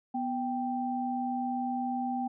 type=tone pair together; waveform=sine; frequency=246.9 / 784 Hz; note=B3 / G5; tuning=0 / 0 cents; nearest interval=octave + minor sixth; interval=2000 cents; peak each=-32 / -32 dBFS; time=0.14-2.28 s; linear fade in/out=10 ms; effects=none